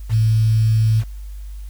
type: tone with quantisation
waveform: sine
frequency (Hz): 110.8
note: A2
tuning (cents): +13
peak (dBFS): -12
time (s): 0.09-1.04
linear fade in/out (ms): 50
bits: 6
effects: added 50 Hz sine -29 dBFS peak until 1.69 s + white hiss -53 dBFS RMS until 1.69 s